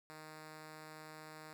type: tone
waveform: 5% pulse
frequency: 155.56 Hz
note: D#3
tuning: in tune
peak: -39 dBFS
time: 0.1-1.53 s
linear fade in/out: 0 ms
effects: none